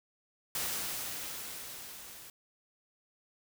white noise with level ramp, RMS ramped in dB -34 to -50 dBFS, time 0.55-2.3 s, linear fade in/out 2 ms, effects none

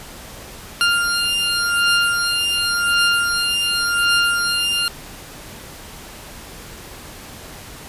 20% pulse beating tone pair, 1400 / 1400.9 Hz, F6 / F6, +4 / +5 cents, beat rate 0.9 Hz, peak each -14 dBFS, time 0.81-4.88 s, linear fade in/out 0 ms, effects pink hiss -37 dBFS RMS until 7.88 s + resampled to 32000 Hz

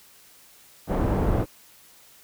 pink low-pass noise, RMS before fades -23 dBFS, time 0.87-1.46 s, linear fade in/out 50 ms, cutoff 750 Hz, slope 12 dB/octave, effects white hiss -53 dBFS RMS until 2.23 s

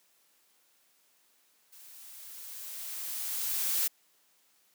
blue noise with level ramp, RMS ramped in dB -53 to -28 dBFS, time 1.72-3.88 s, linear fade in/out 10 ms, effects white hiss -68 dBFS RMS until 4.74 s + high-pass 200 Hz 12 dB/octave

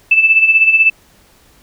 sine tone with tremolo, 2637 Hz, E7, in tune, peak -4 dBFS, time 0.11-0.9 s, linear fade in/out 5 ms, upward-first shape sine, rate 16 Hz, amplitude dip 65%, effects pink hiss -49 dBFS RMS until 1.62 s

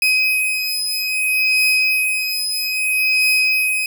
35% pulse beating tone pair, 2521 / 2521.61 Hz, D#7 / D#7, +22 / +23 cents, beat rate 0.61 Hz, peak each -17 dBFS, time 0.02-3.86 s, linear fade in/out 2 ms, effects none

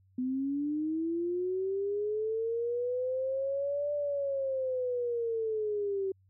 sine linear two-way sweep, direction up then down, 250 to 587.3 to 380.8 Hz, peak -29 dBFS, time 0.18-6.12 s, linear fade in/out 5 ms, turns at 3.93 s, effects added 95 Hz sine -62 dBFS peak until 6.29 s

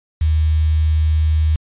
sine tone with quantisation, 77.9 Hz, D#2, 3 cents sharp, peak -12 dBFS, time 0.21-1.56 s, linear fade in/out 5 ms, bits 6, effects resampled to 8000 Hz

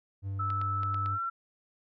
triangle tone, 98 Hz, G2, in tune, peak -30 dBFS, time 0.22-1.19 s, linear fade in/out 50 ms
sine tone with pitch glide, 1312 to 1355.9 Hz, E6 to E6, -9 to +48 cents, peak -30 dBFS, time 0.39-1.3 s, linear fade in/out 10 ms, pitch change +57 cents, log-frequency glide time 1.08-1.18 s
clicks, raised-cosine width 0.3 ms, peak -28 dBFS, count 5, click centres 0.503 / 0.615 / 0.833 / 0.944 / 1.06 s
effects none

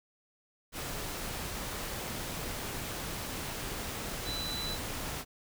sine tone in noise, 3980 Hz, B7, 13 cents sharp, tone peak -36 dBFS, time 4.24-4.78 s, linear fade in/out 50 ms, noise pink, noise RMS -38 dBFS, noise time 0.72-5.25 s, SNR -1 dB, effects none

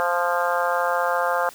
harmonic tone with a mistuned harmonic, 174.61 Hz, F3, in tune, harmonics 3 / 4 / 5 / 6 / 7 / 8 / 9, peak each -25 / -26 / -27 / -28 / -28 / -29 / -30 dBFS, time 0-1.49 s, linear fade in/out 0 ms, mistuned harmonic 9, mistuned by +26 cents, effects white hiss -45 dBFS RMS until 1.54 s

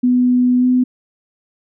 sine tone with pitch glide, 248.6 to 251.8 Hz, B3 to B3, +12 to +34 cents, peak -10 dBFS, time 0.03-0.84 s, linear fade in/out 10 ms, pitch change +22 cents, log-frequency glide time 0.59-0.65 s, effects none

